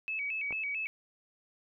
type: tone with vibrato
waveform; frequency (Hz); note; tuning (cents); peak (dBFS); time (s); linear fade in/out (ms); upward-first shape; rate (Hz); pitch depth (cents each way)
sine; 2429; D#7; -42; -32; 0.08-0.87; 0; square; 4.5; 120
type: clicks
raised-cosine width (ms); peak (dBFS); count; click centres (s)
1; -31 / -32; 2; 0.508 / 0.526
effects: none